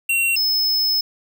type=tone pair in turn; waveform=square; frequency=2739 / 5197 Hz; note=F7 / E8; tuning=-34 / -25 cents; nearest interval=major seventh; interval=1109 cents; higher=second; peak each=-17 dBFS; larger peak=neither; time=0.09-0.36 / 0.36-1.01 s; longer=second; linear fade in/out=5 ms; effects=8-bit